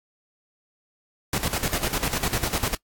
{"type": "noise with tremolo", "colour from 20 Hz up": "pink", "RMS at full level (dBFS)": -24, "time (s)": [1.33, 2.75], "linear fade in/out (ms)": 2, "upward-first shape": "square", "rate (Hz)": 10, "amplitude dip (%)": 70, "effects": ["noise-tail reverb RT60 0.1 s tail -22 dB re dry", "AAC 64 kbps"]}